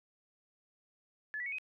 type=tone with pitch steps; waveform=sine; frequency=1720 / 1953.1 / 2218 / 2518 Hz; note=A6 / B6 / C#7 / D#7; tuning=-40 / -20 / 0 / +20 cents; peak=-36 dBFS; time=1.34-1.584 s; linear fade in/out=0 ms; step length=61 ms; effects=none